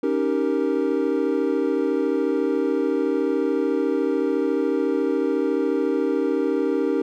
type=chord; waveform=triangle; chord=Eb dominant seventh; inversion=third; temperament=equal; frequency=277.2 / 311.1 / 392 / 466.2 Hz; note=Db4 / Eb4 / G4 / Bb4; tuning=0 / 0 / 0 / 0 cents; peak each=-23 dBFS; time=0.03-7.02 s; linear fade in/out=5 ms; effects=none